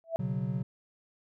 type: tone with exponential growth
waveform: sine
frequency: 659.3 Hz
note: E5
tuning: in tune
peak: -23 dBFS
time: 0.04-0.16 s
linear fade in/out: 0 ms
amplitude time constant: 25 ms
type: chord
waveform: triangle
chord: B suspended second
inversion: none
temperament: equal with one note detuned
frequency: 123.47 / 139.64 / 185 Hz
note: B2 / C#3 / F#3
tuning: 0 / +13 / 0 cents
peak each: -32 dBFS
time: 0.19-0.63 s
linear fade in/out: 10 ms
effects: none